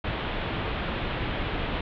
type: low-pass noise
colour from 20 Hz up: pink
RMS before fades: -30 dBFS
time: 0.04-1.81 s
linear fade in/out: 5 ms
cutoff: 3600 Hz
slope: 48 dB/octave
effects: none